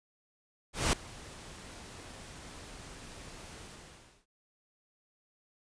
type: noise with ADSR envelope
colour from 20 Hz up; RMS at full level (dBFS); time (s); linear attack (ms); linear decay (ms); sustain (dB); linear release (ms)
pink; -26; 0.73-4.26; 200; 3; -22; 630
effects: resampled to 22050 Hz